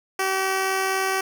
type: tone with amplitude modulation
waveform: 10% pulse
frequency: 382.7 Hz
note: G4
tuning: 42 cents flat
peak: -12 dBFS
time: 0.19-1.21 s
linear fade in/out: 5 ms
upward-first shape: sine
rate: 84 Hz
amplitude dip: 25%
effects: none